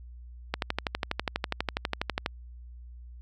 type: click train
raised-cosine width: 0.3 ms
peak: -11 dBFS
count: 22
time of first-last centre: 0.54-2.261 s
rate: 12.2 Hz
effects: added 60 Hz sine -43 dBFS peak until 3.21 s